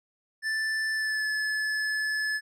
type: tone with pitch glide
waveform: square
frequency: 1760 to 1724.8 Hz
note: A6 to A6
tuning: 0 to -35 cents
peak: -27 dBFS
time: 0.42-2.41 s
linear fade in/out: 50 ms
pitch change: -35 cents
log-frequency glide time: 0.93-1.28 s
effects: low-pass 8000 Hz 12 dB/octave